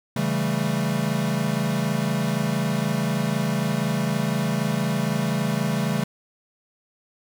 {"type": "chord", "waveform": "square", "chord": "A dominant seventh", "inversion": "first", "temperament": "equal", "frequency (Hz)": [138.59, 164.81, 196, 220], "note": ["C#3", "E3", "G3", "A3"], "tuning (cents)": [0, 0, 0, 0], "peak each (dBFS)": -28, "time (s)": [0.16, 6.04], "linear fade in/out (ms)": 5, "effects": []}